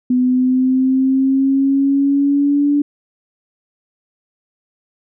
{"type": "linear sweep", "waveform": "sine", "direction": "up", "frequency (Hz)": [250, 290.1], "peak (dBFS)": -11, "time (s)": [0.1, 2.82], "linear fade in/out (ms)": 5, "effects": []}